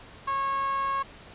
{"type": "tone with band-pass filter", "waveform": "5% pulse", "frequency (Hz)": 547, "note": "C#5", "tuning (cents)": -23, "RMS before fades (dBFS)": -28, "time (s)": [0.27, 1.03], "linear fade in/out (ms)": 10, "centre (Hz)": 1100, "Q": 5.7, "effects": ["pink hiss -48 dBFS RMS until 1.34 s", "resampled to 8000 Hz"]}